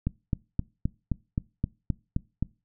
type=click train; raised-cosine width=5 ms; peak=-13 dBFS; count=10; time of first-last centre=0.07-2.426 s; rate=3.82 Hz; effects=noise-tail reverb RT60 0.3 s tail -23 dB re dry